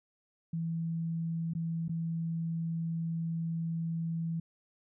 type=tone with dropouts; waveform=sine; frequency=165 Hz; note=E3; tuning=2 cents sharp; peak=-31 dBFS; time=0.53-4.4 s; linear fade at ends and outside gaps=5 ms; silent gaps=1.536-1.55 / 1.882-1.893 s; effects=none